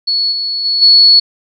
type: tone with level steps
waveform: sine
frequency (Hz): 4395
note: C#8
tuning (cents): -16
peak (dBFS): -11 / -15 / -11 / -3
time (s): 0.07-1.2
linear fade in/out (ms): 10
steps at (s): 0.31 / 0.64 / 0.81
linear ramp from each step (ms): 20
effects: none